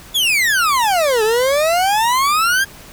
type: exponential two-way sweep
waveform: 40% pulse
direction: down then up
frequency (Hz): 3520 to 422.8 to 1639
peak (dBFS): -12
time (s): 0.14-2.65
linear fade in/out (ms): 20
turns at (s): 1.23
effects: pink hiss -39 dBFS RMS until 2.92 s